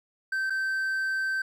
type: tone with dropouts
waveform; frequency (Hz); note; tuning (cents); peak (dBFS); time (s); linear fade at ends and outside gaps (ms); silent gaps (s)
triangle; 1552; G6; -18; -24; 0.32-1.42; 5; 0.499-0.503
effects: none